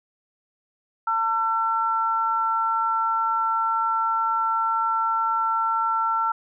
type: tone pair together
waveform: sine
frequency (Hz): 901 / 1350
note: A5 / E6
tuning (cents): +41 / +41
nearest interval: perfect fifth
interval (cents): 700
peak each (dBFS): -24 / -22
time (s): 1.07-6.32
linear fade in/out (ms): 5
effects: none